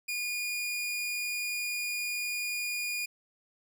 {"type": "tone", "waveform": "sawtooth", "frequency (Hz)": 2437, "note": "D#7", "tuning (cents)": -37, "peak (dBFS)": -28, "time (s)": [0.08, 3.06], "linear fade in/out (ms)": 10, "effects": []}